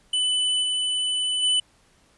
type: tone with level steps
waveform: square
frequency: 2996 Hz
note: F#7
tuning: 21 cents sharp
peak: -21 / -23 / -19 dBFS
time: 0.13-1.6 s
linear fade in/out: 5 ms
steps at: 0.62 / 1.42 s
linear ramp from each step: 20 ms
effects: pink hiss -60 dBFS RMS until 2.17 s + resampled to 24000 Hz